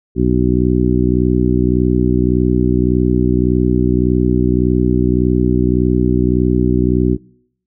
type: harmonic tone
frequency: 61.74 Hz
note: B1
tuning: in tune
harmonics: 1 / 2 / 3 / 4 / 5 / 6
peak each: -18 / -18 / -18 / -18 / -18 / -18 dBFS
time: 0.15-7.18 s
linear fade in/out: 50 ms
effects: noise-tail reverb RT60 0.8 s tail -26 dB re dry